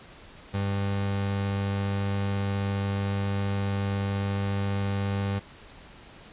30% pulse tone, 99.2 Hz, G2, 21 cents sharp, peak -23 dBFS, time 0.53-5.4 s, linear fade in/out 20 ms, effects pink hiss -49 dBFS RMS until 6.32 s + resampled to 8000 Hz

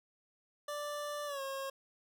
25% pulse tone with pitch glide, 587.3 to 541.7 Hz, D5 to C#5, 0 to -40 cents, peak -34 dBFS, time 0.68-1.7 s, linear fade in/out 5 ms, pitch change -140 cents, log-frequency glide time 1.26-1.41 s, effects none

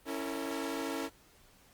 sawtooth chord, A# diminished, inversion first, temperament equal with one note detuned, 277.2 / 329.6 / 455 Hz, C#4 / E4 / A#4, 0 / 0 / -42 cents, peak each -34 / -35 / -36 dBFS, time 0.05-1.1 s, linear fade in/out 50 ms, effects pink hiss -62 dBFS RMS until 1.73 s + Opus 32 kbps

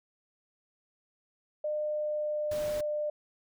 sine tone with pitch glide, 604 to 599.1 Hz, D5 to D5, +48 to +34 cents, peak -29 dBFS, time 1.64-3.1 s, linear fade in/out 5 ms, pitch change -14 cents, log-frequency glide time 1.83-2.81 s
pink noise, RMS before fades -43 dBFS, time 2.51-2.81 s, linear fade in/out 5 ms
effects none

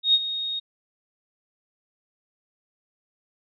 sine tone with ADSR envelope, 3729 Hz, A#7, in tune, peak -13 dBFS, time 0.03-0.6 s, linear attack 110 ms, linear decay 43 ms, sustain -13 dB, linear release 15 ms, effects none

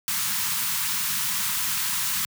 white band-stop noise, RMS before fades -26 dBFS, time 0.08-2.25 s, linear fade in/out 0 ms, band 220 to 880 Hz, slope 96 dB/octave, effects high-pass 100 Hz 12 dB/octave

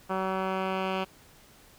10% pulse tone with low-pass filter sweep, 189.3 Hz, F#3, 40 cents sharp, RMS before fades -30 dBFS, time 0.09-1.05 s, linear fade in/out 20 ms, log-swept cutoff 1500 to 2800 Hz, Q 1.6, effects pink hiss -56 dBFS RMS until 1.78 s

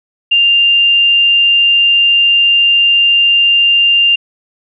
sine tone, 2794 Hz, F7, in tune, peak -6 dBFS, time 0.31-4.16 s, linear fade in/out 10 ms, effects none

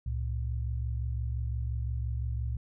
sine tone pair together, 66.99 / 112.8 Hz, C2 / A2, +41 / +44 cents, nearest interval major sixth, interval 903 cents, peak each -31 / -34 dBFS, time 0.06-2.57 s, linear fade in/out 5 ms, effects none

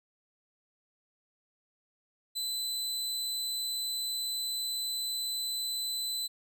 sawtooth tone, 4018 Hz, B7, 29 cents sharp, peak -29 dBFS, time 2.35-6.28 s, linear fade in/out 20 ms, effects none

